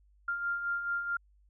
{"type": "beating tone pair", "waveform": "sine", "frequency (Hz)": [1393, 1397.6], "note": ["F6", "F6"], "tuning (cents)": [-5, 1], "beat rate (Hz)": 4.6, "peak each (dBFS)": [-40, -31], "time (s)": [0.28, 1.17], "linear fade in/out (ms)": 5, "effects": ["added 50 Hz sine -61 dBFS peak until 1.49 s"]}